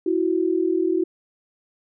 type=tone pair together; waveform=sine; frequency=329.7 / 370 Hz; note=E4 / F#4; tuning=0 / 0 cents; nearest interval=major second; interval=200 cents; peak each=-21 dBFS; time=0.06-1.04 s; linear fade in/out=5 ms; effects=none